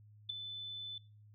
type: tone with ADSR envelope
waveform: sine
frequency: 3511 Hz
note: A7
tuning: 4 cents flat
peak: -31 dBFS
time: 0.29-0.98 s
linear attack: 10 ms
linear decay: 6 ms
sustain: -11 dB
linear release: 3 ms
effects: noise-tail reverb RT60 0.4 s tail -23 dB re dry + added 105 Hz sine -57 dBFS peak until 1.34 s